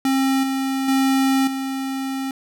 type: tone with level steps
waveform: square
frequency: 267.7 Hz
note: C4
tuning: 40 cents sharp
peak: -17 / -21 / -16 / -24 dBFS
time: 0.05-2.31 s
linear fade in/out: 2 ms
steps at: 0.43 / 0.88 / 1.47 s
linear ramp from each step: 5 ms
effects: none